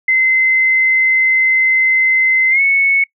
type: tone with pitch glide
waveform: sine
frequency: 2060 to 2208 Hz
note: C7 to C#7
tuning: -28 to -7 cents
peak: -9 dBFS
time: 0.08-3.04 s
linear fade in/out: 5 ms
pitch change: +121 cents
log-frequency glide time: 2.5-2.61 s
effects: noise-tail reverb RT60 0.1 s tail -25 dB re dry